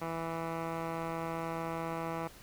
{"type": "tone with low-pass filter", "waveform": "10% pulse", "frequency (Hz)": 164.81, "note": "E3", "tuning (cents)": 0, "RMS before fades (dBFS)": -37, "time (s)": [0.01, 2.28], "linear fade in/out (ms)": 10, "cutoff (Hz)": 1600, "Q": 2.4, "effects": ["pink hiss -54 dBFS RMS until 2.42 s"]}